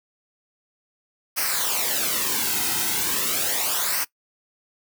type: noise with flanger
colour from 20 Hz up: white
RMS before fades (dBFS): -24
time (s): 1.36-4.05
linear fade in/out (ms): 20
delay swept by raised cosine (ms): 0.27 to 1.77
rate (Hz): 0.37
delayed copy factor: -0.7
effects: noise-tail reverb RT60 0.1 s tail -20 dB re dry